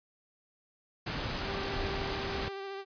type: noise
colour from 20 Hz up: pink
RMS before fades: -35 dBFS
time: 1.06-2.49 s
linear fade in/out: 10 ms
type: tone with vibrato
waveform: sawtooth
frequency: 392 Hz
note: G4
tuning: in tune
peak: -34 dBFS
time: 1.42-2.85 s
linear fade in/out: 50 ms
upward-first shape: sine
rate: 14 Hz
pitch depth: 21 cents each way
effects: resampled to 11025 Hz